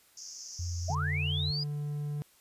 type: band-pass noise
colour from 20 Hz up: white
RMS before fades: -45 dBFS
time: 0.17-0.95 s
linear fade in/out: 5 ms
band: 5000 to 6700 Hz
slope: 96 dB/octave
type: tone with vibrato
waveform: sine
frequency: 87.31 Hz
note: F2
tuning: in tune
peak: -32 dBFS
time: 0.59-1.51 s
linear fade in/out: 5 ms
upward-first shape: sine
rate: 4.2 Hz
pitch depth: 9 cents each way
type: linear sweep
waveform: sine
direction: up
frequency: 587.3 to 5000 Hz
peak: -32 dBFS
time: 0.88-1.64 s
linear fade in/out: 10 ms
type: tone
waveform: triangle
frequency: 146.83 Hz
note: D3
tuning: in tune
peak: -30 dBFS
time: 0.9-2.22 s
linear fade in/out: 0 ms
effects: white hiss -63 dBFS RMS until 2.4 s + resampled to 32000 Hz

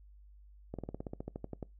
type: slowing click train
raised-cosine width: 2 ms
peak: -26 dBFS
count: 14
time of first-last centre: 0.74-1.627 s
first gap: 47 ms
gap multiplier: 1.06
effects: noise-tail reverb RT60 0.2 s tail -23 dB re dry + added 50 Hz sine -54 dBFS peak until 1.79 s

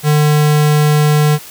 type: tone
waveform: square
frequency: 150 Hz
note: D3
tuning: 37 cents sharp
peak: -9 dBFS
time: 0.03-1.39 s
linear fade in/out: 50 ms
effects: white hiss -34 dBFS RMS until 1.5 s

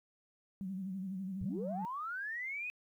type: tone with vibrato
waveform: sine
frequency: 190 Hz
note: F#3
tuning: 46 cents sharp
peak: -37 dBFS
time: 0.61-1.85 s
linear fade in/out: 0 ms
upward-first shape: sine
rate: 12 Hz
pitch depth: 72 cents each way
type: linear sweep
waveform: sine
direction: up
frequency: 67.4 to 2541 Hz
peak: -37 dBFS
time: 1.41-2.7 s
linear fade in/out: 0 ms
effects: tanh soft clip ceiling -28 dBFS + 12-bit

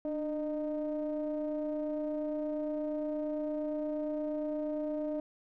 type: ring-modulated tone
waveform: triangle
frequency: 156.1 Hz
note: D#3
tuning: 6 cents sharp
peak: -27 dBFS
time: 0.05-5.2 s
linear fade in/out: 2 ms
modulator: 454 Hz
effects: none

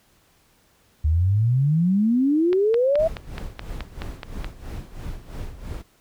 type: exponential sweep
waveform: sine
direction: up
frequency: 73.42 to 664 Hz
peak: -16 dBFS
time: 1.04-3.08 s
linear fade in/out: 10 ms
type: click train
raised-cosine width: 0.3 ms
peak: -15 dBFS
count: 10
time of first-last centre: 2.53-4.445 s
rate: 4.7 Hz
type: noise with tremolo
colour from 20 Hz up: brown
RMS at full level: -31 dBFS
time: 2.98-5.83 s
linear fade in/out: 20 ms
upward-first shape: sine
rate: 3 Hz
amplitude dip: 75%
effects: pink hiss -60 dBFS RMS until 6 s

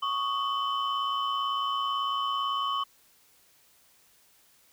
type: tone cluster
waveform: sine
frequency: 1113 / 1231 / 3035 Hz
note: C#6 / D#6 / F#7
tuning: +7 / -19 / +43 cents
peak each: -27 / -34 / -33 dBFS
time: 0.02-2.84 s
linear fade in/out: 10 ms
effects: tanh soft clip ceiling -21 dBFS + white hiss -62 dBFS RMS until 4.72 s

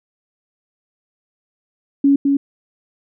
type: tone with echo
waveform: sine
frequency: 279.3 Hz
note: C#4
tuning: 13 cents sharp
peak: -9 dBFS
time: 2.04-2.16 s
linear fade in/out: 5 ms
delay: 210 ms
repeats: 1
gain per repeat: -3 dB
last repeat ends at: 2.37 s
effects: none

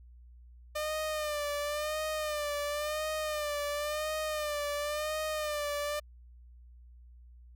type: tone with vibrato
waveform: sawtooth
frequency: 601 Hz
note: D5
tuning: 40 cents sharp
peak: -28 dBFS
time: 0.75-6 s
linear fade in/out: 10 ms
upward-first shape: sine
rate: 0.95 Hz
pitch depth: 58 cents each way
effects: added 60 Hz sine -51 dBFS peak until 7.55 s

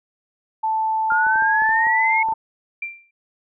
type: tone with pitch glide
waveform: sine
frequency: 880 to 888.7 Hz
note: A5 to A5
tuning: 0 to +17 cents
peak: -18 dBFS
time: 0.63-2.34 s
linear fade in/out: 10 ms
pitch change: +17 cents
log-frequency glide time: 1.69-1.91 s
type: exponential sweep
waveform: sine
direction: up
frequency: 1396.9 to 2192 Hz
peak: -17 dBFS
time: 1.1-2.23 s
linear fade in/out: 5 ms
type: clicks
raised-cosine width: 1 ms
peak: -23 dBFS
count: 9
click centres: 1.121 / 1.267 / 1.358 / 1.423 / 1.621 / 1.692 / 1.869 / 2.287 / 2.324 s
type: tone with exponential decay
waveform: sine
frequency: 2362 Hz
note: D7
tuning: 9 cents sharp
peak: -22 dBFS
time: 2.82-3.11 s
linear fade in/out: 5 ms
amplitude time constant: 61 ms
effects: none

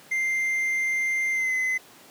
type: tone with pitch glide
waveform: triangle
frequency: 2093 to 2039 Hz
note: C7 to C7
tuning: 0 to -45 cents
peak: -21 dBFS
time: 0.11-1.78 s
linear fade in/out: 10 ms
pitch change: -45 cents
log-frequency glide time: 1.32-1.53 s
effects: pink hiss -50 dBFS RMS until 2.1 s + high-pass 200 Hz 12 dB/octave

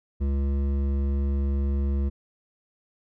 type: tone with hard clipping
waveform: sine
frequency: 69.3 Hz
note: C#2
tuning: in tune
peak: -24 dBFS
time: 0.2-2.1 s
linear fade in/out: 20 ms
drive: 11 dB
effects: none

